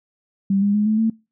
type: tone with pitch steps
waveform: sine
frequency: 196 / 202.6 / 209.3 / 216.3 / 223.6 Hz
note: G3 / G#3 / G#3 / A3 / A3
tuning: 0 / -43 / +14 / -29 / +28 cents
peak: -15 dBFS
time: 0.5-1.1 s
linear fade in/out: 5 ms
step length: 120 ms
effects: noise-tail reverb RT60 0.3 s tail -26 dB re dry